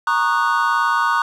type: chord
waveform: triangle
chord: D# minor seventh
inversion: second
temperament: equal with one note detuned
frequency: 932.3 / 1108.7 / 1227.4 / 1480 Hz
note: A#5 / C#6 / D#6 / F#6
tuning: 0 / 0 / -24 / 0 cents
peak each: -19 dBFS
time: 0.07-1.22 s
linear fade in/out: 2 ms
effects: none